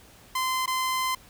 sawtooth tone with dropouts, 1034 Hz, C6, 21 cents flat, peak -21 dBFS, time 0.35-1.15 s, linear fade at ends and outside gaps 5 ms, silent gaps 0.66-0.676 s, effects pink hiss -53 dBFS RMS until 1.29 s

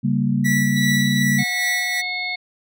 sine chord, G diminished, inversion second, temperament equal, 138.59 / 196 / 233.1 Hz, Db3 / G3 / Bb3, 0 / 0 / 0 cents, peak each -21 dBFS, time 0.03-1.44 s, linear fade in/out 20 ms
45% pulse tone with tremolo, 1951 Hz, B6, 22 cents flat, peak -19 dBFS, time 0.44-2.02 s, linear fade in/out 20 ms, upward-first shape sine, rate 2.6 Hz, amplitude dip 45%
sine tone, 3920 Hz, B7, 14 cents flat, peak -26 dBFS, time 0.76-1.23 s, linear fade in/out 5 ms
harmonic tone, 726 Hz, F#5, 33 cents flat, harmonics 1 / 3 / 5 / 6, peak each -33 / -24 / -33 / -31 dBFS, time 1.38-2.36 s, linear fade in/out 10 ms
effects none

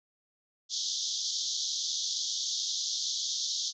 white band-pass noise, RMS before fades -33 dBFS, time 0.69-3.73 s, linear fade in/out 50 ms, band 3300 to 6600 Hz, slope 96 dB/octave, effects none

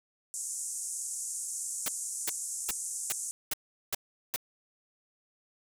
pink band-pass noise, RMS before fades -37 dBFS, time 0.34-3.31 s, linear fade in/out 0 ms, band 6600 to 10000 Hz, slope 48 dB/octave
white noise bursts, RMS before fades -31 dBFS, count 7, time 1.86-4.361 s, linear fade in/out 2 ms, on 23 ms, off 390 ms
effects none

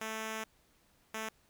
5% pulse tone pair in turn, 220 / 220 Hz, A3 / A3, 0 / 0 cents, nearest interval unison, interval 0 cents, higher neither, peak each -26 dBFS, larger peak neither, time 0.01-0.44 / 1.14-1.29 s, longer first, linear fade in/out 5 ms, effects pink hiss -69 dBFS RMS until 1.49 s

